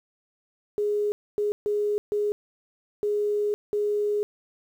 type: tone bursts at uneven times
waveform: sine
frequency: 415.3 Hz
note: G#4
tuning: in tune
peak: -22 dBFS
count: 6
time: 0.78-1.12 / 1.38-1.52 / 1.66-1.98 / 2.12-2.32 / 3.03-3.54 / 3.73-4.23 s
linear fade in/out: 0 ms
effects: 9-bit